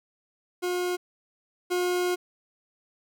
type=tone pair in turn; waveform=40% pulse; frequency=358.5 / 358.5 Hz; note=F4 / F4; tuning=+45 / +45 cents; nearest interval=unison; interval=0 cents; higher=neither; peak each=-25 / -23 dBFS; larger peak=second; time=0.62-0.97 / 1.7-2.16 s; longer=second; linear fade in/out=20 ms; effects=none